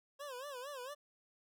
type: tone with vibrato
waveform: 25% pulse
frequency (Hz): 536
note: C5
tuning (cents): +42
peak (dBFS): -40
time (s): 0.19-0.95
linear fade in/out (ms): 20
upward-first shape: sine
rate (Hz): 4.4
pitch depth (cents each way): 160
effects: none